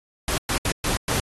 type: noise bursts at uneven times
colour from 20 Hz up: pink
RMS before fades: -24 dBFS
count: 5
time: 0.28-0.38 / 0.49-0.58 / 0.65-0.72 / 0.84-0.97 / 1.08-1.2 s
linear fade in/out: 2 ms
effects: AAC 32 kbps